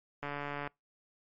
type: click train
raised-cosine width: 0.5 ms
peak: -23 dBFS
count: 65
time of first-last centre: 0.23-0.674 s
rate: 144 Hz
effects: noise-tail reverb RT60 0.2 s tail -26 dB re dry + MP3 48 kbps